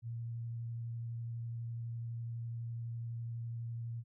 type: tone with vibrato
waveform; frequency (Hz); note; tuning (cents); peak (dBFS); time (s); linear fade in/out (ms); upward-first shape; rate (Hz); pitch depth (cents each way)
sine; 116.54; A#2; 0; -38; 0.02-4.04; 50; sine; 12; 11
effects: none